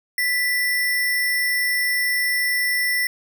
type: tone with sample-and-hold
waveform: sine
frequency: 1975.5 Hz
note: B6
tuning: in tune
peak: -18 dBFS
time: 0.18-3.07 s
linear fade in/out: 2 ms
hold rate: 7350 Hz
effects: none